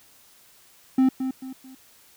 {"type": "tone with echo", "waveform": "triangle", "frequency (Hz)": 261.6, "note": "C4", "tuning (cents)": 0, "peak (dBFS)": -13, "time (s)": [0.98, 1.09], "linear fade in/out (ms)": 5, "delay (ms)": 220, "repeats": 3, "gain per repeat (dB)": -9, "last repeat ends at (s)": 1.75, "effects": ["white hiss -55 dBFS RMS until 2.16 s"]}